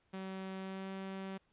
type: tone with pitch glide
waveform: sawtooth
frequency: 190.3 to 192.18 Hz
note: F#3 to G3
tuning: +49 to -34 cents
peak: -37 dBFS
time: 0.13-1.38 s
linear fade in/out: 10 ms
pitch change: +17 cents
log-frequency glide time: 0.58-0.9 s
effects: pink hiss -75 dBFS RMS until 1.52 s + resampled to 8000 Hz